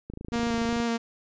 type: click train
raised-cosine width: 3 ms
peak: -24 dBFS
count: 20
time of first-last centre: 0.1-0.801 s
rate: 27.1 Hz
type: tone with vibrato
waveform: sawtooth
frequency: 233.1 Hz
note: A#3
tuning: in tune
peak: -21 dBFS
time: 0.32-0.98 s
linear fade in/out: 20 ms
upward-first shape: square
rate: 2.7 Hz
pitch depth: 12 cents each way
effects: resampled to 16000 Hz